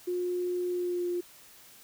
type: tone with pitch glide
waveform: sine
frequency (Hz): 357.4 to 352.3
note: F4 to F4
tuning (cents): +40 to +15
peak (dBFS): -28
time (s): 0.07-1.21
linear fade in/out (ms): 10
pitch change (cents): -25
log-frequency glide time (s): 0.67-1.08
effects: white hiss -54 dBFS RMS until 1.83 s